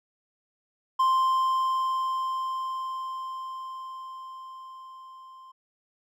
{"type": "tone with level ramp", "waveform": "triangle", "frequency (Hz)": 1046.5, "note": "C6", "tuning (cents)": 0, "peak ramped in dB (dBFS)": [-17, -44], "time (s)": [0.99, 5.52], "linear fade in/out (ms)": 10, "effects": []}